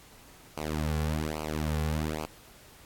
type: tone with flanger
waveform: sawtooth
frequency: 77.1 Hz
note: D#2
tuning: 15 cents flat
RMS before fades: -31 dBFS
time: 0.57-2.26 s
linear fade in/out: 5 ms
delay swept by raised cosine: 0.55 to 3.25 ms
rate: 1.2 Hz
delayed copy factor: -1
effects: pink hiss -54 dBFS RMS until 2.85 s + AAC 64 kbps